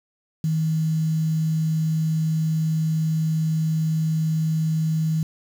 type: tone with quantisation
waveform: sine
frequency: 158.8 Hz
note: D#3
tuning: 36 cents sharp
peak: -19 dBFS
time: 0.44-5.23 s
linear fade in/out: 2 ms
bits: 7
effects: none